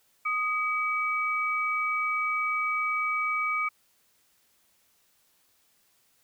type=tone pair together; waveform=sine; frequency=1244.5 / 2282 Hz; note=D#6 / C#7; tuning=0 / +50 cents; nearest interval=minor seventh; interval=1050 cents; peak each=-28 dBFS; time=0.25-3.69 s; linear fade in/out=10 ms; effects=white hiss -67 dBFS RMS until 6.23 s